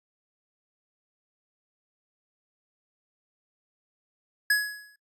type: tone with exponential decay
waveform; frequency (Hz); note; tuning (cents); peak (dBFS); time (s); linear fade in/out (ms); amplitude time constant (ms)
square; 1681; G#6; +20; -18; 4.5-4.96; 5; 100
effects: noise-tail reverb RT60 0.1 s tail -22 dB re dry + resampled to 32000 Hz